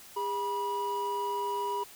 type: tone pair together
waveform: triangle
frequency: 406.5 / 971.6 Hz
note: G#4 / B5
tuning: -37 / -29 cents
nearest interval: octave + minor third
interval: 1508 cents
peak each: -33 / -29 dBFS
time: 0.16-1.84 s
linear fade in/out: 10 ms
effects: white hiss -51 dBFS RMS until 1.95 s